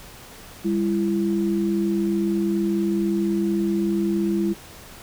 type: tone pair together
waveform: sine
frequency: 200.5 / 336 Hz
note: G3 / E4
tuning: +39 / +33 cents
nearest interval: major sixth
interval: 894 cents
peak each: -22 dBFS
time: 0.64-4.54 s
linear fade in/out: 20 ms
effects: pink hiss -43 dBFS RMS until 5.02 s